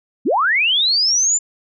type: linear sweep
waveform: sine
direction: up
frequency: 174.61 to 7240 Hz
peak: -13 dBFS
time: 0.25-1.39 s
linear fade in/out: 20 ms
effects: none